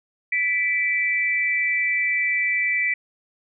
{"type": "tone pair together", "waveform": "sine", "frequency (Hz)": [1975.5, 2325], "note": ["B6", "D7"], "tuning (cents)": [0, -18], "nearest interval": "minor third", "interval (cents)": 282, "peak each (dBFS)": -22, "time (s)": [0.32, 2.94], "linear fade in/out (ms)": 5, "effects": []}